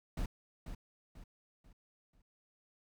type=noise with echo; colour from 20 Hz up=brown; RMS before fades=-36 dBFS; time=0.17-0.26 s; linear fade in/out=5 ms; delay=490 ms; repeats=4; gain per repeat=-8 dB; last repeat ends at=2.22 s; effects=none